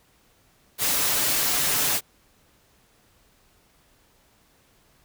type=noise with comb filter; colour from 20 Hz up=white; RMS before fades=-23 dBFS; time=0.78-2.01 s; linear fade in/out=50 ms; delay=6.8 ms; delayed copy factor=+0.55; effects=pink hiss -61 dBFS RMS until 5.04 s